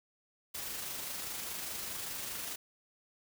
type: noise with amplitude modulation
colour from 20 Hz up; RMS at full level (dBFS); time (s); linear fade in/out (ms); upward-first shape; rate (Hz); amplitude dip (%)
white; -39; 0.54-2.56; 10; sine; 24.9; 30
effects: none